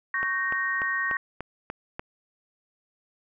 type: chord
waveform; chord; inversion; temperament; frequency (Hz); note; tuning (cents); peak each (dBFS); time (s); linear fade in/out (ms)
sine; G diminished; second; equal with one note detuned; 1108.7 / 1547.3 / 1864.7; Db6 / G6 / Bb6; 0 / -23 / 0; -32 / -32 / -26; 0.14-1.17; 2
type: click train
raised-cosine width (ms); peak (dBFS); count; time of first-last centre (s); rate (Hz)
0.5; -18; 7; 0.23-1.995; 3.4
effects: none